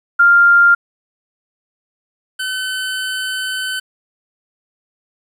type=tone pair in turn; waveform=sine / 25% pulse; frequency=1396.9 / 1520.2 Hz; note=F6 / F#6; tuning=0 / +46 cents; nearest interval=minor second; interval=146 cents; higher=second; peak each=-6 / -16 dBFS; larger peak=first; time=0.19-0.75 / 2.39-3.8 s; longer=second; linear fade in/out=10 ms; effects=resampled to 32000 Hz + 8-bit